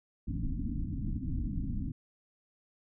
pink low-pass noise, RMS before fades -34 dBFS, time 0.27-1.92 s, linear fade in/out 5 ms, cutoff 300 Hz, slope 96 dB/octave, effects none

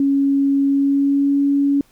sine tone with pitch glide, 277.2 to 281.2 Hz, C#4 to C#4, 0 to +25 cents, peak -13 dBFS, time 0-1.81 s, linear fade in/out 2 ms, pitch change +25 cents, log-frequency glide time 0.67-1.41 s, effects pink hiss -56 dBFS RMS until 1.91 s

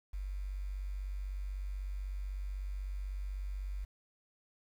sine tone with quantisation, 48.06 Hz, G1, 34 cents flat, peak -36 dBFS, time 0.13-3.85 s, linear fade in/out 10 ms, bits 10, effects none

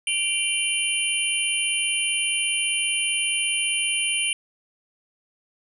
sine tone cluster, 2358 / 2781 / 3065 / 9480 Hz, D7 / F7 / G7 / D9, +6 / -8 / -40 / +15 cents, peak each -27 dBFS, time 0.07-4.33 s, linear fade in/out 2 ms, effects none

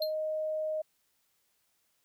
sine tone, 622.3 Hz, D#5, in tune, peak -30 dBFS, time 0-0.82 s, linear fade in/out 10 ms
square tone with exponential decay, 4186 Hz, C8, in tune, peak -29 dBFS, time 0.02-0.14 s, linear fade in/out 1 ms, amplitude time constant 24 ms
effects white hiss -74 dBFS RMS until 2.04 s

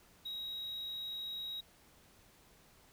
triangle tone, 3814 Hz, A#7, 39 cents sharp, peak -38 dBFS, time 0.25-1.61 s, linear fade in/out 10 ms, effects pink hiss -64 dBFS RMS until 2.92 s

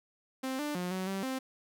sawtooth tone with pitch steps, 262.3 / 295.9 / 179.3 / 187 / 193.7 / 262.2 Hz, C4 / D4 / F3 / F#3 / G3 / C4, +4 / +13 / +46 / +19 / -20 / +4 cents, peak -29 dBFS, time 0.43-1.39 s, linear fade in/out 10 ms, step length 160 ms, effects none

